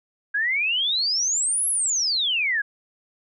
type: exponential two-way sweep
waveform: sine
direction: up then down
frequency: 1606 to 11320 to 1606 Hz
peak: -20 dBFS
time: 0.34-2.62 s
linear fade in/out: 10 ms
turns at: 1.68 s
effects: none